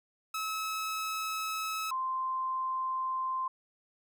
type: tone pair in turn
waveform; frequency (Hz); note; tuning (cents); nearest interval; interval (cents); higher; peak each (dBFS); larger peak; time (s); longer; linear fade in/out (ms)
sawtooth / sine; 1293 / 1042.7; E6 / C6; -34 / -6; major third; 372; first; -29 / -30; first; 0.34-1.91 / 1.91-3.48; neither; 5
effects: none